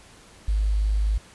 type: tone with quantisation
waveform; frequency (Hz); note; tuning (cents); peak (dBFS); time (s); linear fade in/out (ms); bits
sine; 51.91; G#1; 0; -19; 0.48-1.18; 5; 8
effects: pink hiss -50 dBFS RMS until 1.34 s + resampled to 24000 Hz